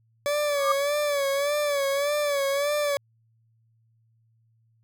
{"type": "tone with vibrato", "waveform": "40% pulse", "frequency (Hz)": 571, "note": "D5", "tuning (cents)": -49, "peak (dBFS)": -22, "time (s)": [0.26, 2.97], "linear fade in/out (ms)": 0, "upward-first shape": "sine", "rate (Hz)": 1.7, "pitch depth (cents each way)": 67}
{"type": "tone with exponential growth", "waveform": "sine", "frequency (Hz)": 1187, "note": "D6", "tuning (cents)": 18, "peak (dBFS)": -17, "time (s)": [0.49, 0.72], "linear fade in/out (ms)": 5, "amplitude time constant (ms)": 50}
{"effects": ["added 113 Hz sine -62 dBFS peak until 4.83 s"]}